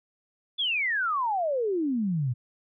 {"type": "exponential sweep", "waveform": "sine", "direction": "down", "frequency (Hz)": [3520, 115.7], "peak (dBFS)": -24, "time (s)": [0.58, 2.34], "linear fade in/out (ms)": 20, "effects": []}